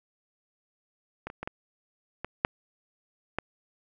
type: clicks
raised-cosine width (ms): 0.5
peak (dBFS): -20 / -25 / -20 / -18 / -18 / -6 / -13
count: 7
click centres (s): 1.27 / 1.301 / 1.43 / 1.475 / 2.246 / 2.449 / 3.386
effects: none